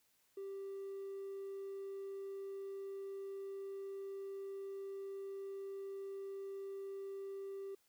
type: tone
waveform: triangle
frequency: 392 Hz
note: G4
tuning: in tune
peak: -40 dBFS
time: 0.37-7.75 s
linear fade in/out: 5 ms
effects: tanh soft clip ceiling -38 dBFS + white hiss -75 dBFS RMS until 7.88 s